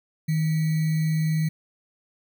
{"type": "tone with sample-and-hold", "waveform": "sine", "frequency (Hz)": 158, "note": "D#3", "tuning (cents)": 27, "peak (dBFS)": -20, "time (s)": [0.28, 1.49], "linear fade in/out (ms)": 10, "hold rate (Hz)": 2100, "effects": []}